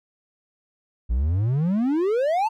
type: exponential sweep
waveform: triangle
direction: up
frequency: 54.3 to 920 Hz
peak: -17 dBFS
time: 1.09-2.49 s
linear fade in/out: 20 ms
effects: none